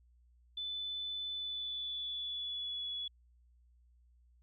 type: tone with pitch glide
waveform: sine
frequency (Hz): 3503 to 3393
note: A7 to G#7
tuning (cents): -8 to +36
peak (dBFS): -37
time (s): 0.57-3.08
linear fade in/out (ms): 5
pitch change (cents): -56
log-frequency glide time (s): 1.31-2.88
effects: added 60 Hz sine -63 dBFS peak until 4.42 s